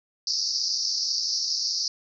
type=band-pass noise; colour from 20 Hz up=white; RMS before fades=-27 dBFS; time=0.27-1.88 s; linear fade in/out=2 ms; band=4500 to 5700 Hz; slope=96 dB/octave; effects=none